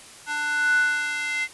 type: tone with high-pass filter sweep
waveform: square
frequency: 296.2 Hz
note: D4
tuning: 15 cents sharp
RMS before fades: -24 dBFS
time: 0.26-1.48 s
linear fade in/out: 50 ms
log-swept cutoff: 1200 to 2000 Hz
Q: 10
effects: white hiss -45 dBFS RMS until 1.53 s + resampled to 24000 Hz